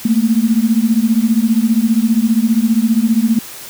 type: beating tone pair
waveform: sine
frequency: 218.1 / 233.1 Hz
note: A3 / A#3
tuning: -15 / 0 cents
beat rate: 15 Hz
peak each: -13 dBFS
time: 0.05-3.39 s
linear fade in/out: 5 ms
effects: white hiss -32 dBFS RMS until 3.69 s